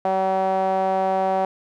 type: tone with band-pass filter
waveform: sawtooth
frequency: 190.1 Hz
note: F#3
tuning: 47 cents sharp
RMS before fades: -21 dBFS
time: 0.05-1.45 s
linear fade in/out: 2 ms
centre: 700 Hz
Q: 5
effects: none